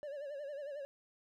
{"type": "tone with vibrato", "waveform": "triangle", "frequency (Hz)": 572, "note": "D5", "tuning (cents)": -46, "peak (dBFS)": -39, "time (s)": [0.03, 0.85], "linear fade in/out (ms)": 0, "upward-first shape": "sine", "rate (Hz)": 11, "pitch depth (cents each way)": 88, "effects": []}